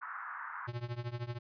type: band-pass noise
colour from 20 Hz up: pink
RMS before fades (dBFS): -43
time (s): 0.01-0.68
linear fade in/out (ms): 20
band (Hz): 990 to 1700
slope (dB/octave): 48
type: tone with tremolo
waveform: square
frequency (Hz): 120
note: B2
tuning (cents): -49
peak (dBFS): -34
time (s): 0.67-1.39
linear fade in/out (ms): 20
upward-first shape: triangle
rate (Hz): 13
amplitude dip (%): 95
effects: resampled to 11025 Hz